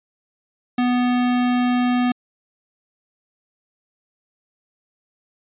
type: tone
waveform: square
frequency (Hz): 246.9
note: B3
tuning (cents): 0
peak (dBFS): -17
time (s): 0.78-2.12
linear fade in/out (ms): 5
effects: resampled to 8000 Hz